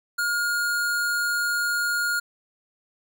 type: tone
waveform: square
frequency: 1425 Hz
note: F6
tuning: 34 cents sharp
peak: -23 dBFS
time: 0.18-2.2 s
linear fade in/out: 10 ms
effects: none